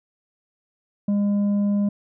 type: tone with tanh clipping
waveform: sine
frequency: 203.3 Hz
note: G#3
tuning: 37 cents flat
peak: -19 dBFS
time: 1.08-1.89 s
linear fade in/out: 5 ms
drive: 5 dB
effects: none